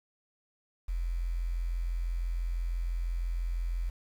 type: tone with quantisation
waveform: sine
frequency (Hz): 43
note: F1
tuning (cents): -26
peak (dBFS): -29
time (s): 0.88-3.9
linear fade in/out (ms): 10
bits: 9
effects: none